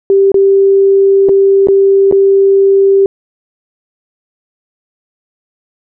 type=tone with dropouts; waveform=sine; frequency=392 Hz; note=G4; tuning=in tune; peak=-4 dBFS; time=0.1-3.06 s; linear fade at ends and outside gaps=1 ms; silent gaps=0.318-0.343 / 1.287-1.292 / 1.672-1.685 / 2.113-2.124 s; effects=none